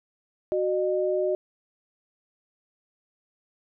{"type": "tone pair together", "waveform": "sine", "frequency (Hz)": [370.9, 610.1], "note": ["F#4", "D#5"], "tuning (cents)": [4, -34], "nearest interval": "major sixth", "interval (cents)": 862, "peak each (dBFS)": -25, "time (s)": [0.52, 1.35], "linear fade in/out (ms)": 0, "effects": []}